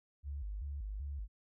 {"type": "tone with vibrato", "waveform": "sine", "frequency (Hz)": 60, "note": "B1", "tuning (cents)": -49, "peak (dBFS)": -38, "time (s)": [0.23, 1.28], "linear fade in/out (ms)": 50, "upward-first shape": "square", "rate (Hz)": 2.6, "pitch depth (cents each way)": 290, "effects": []}